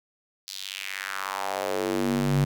square tone with high-pass filter sweep, 48.26 Hz, G1, 26 cents flat, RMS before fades -28 dBFS, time 0.47-2.45 s, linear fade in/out 10 ms, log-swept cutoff 4700 to 130 Hz, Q 2.7, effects none

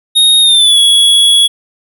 square tone with pitch glide, 3729 to 3361 Hz, A#7 to G#7, 0 to +20 cents, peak -5 dBFS, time 0.15-1.48 s, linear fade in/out 20 ms, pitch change -180 cents, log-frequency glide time 0.41-0.79 s, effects none

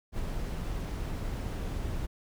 brown noise with ADSR envelope, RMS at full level -32 dBFS, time 0.12-2.07 s, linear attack 61 ms, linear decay 16 ms, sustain -2 dB, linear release 20 ms, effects none

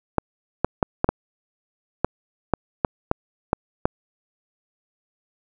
clicks, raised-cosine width 1 ms, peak -3 dBFS, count 11, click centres 0.183 / 0.646 / 0.828 / 1.044 / 1.09 / 2.046 / 2.537 / 2.848 / 3.114 / 3.531 / 3.855 s, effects none

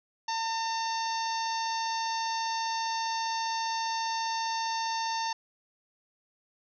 harmonic tone with a mistuned harmonic, 905 Hz, A5, 48 cents sharp, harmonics 1 / 2 / 3 / 4 / 5 / 6 / 7, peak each -30 / -40 / -43 / -43 / -40 / -40 / -43 dBFS, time 0.28-5.33 s, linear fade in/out 5 ms, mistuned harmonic 7, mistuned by -26 cents, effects none

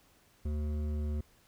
triangle tone with hard clipping, 74.9 Hz, D2, 35 cents sharp, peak -33 dBFS, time 0.45-1.21 s, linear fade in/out 5 ms, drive 15 dB, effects pink hiss -65 dBFS RMS until 1.47 s

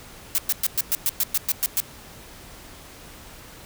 blue noise bursts, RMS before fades -21 dBFS, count 11, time 0.35-1.802 s, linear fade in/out 0 ms, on 32 ms, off 110 ms, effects pink hiss -44 dBFS RMS until 3.65 s

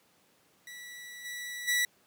sawtooth tone with level steps, 1952 Hz, B6, 21 cents flat, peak -40 / -34 / -22 dBFS, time 0.67-1.85 s, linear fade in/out 2 ms, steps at 1.24 / 1.67 s, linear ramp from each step 20 ms, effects pink hiss -66 dBFS RMS until 2.06 s + high-pass 150 Hz 12 dB/octave

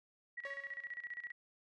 sine tone with tremolo, 1925 Hz, B6, 45 cents flat, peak -40 dBFS, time 0.37-1.32 s, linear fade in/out 10 ms, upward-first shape square, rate 15 Hz, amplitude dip 80%
sawtooth tone with exponential decay, 557 Hz, C#5, 8 cents sharp, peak -40 dBFS, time 0.45-1.05 s, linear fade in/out 1 ms, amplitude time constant 130 ms
effects low-pass 4000 Hz 12 dB/octave

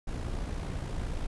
brown noise with amplitude modulation, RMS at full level -32 dBFS, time 0.07-1.27 s, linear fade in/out 10 ms, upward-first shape sine, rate 57.3 Hz, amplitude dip 45%, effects resampled to 24000 Hz

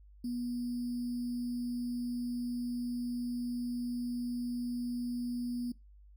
sine tone with sample-and-hold, 242.8 Hz, B3, 29 cents flat, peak -33 dBFS, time 0.24-5.72 s, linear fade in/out 5 ms, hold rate 4900 Hz, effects noise-tail reverb RT60 0.2 s tail -20 dB re dry + added 50 Hz sine -54 dBFS peak until 6.16 s

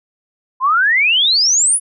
sine exponential sweep, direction up, 1000 to 10480 Hz, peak -10 dBFS, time 0.6-1.8 s, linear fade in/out 50 ms, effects none

